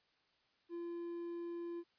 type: tone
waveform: triangle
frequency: 342.6 Hz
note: F4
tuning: 33 cents flat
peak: -39 dBFS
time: 0.69-1.84 s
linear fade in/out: 50 ms
effects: white hiss -75 dBFS RMS until 1.98 s + resampled to 11025 Hz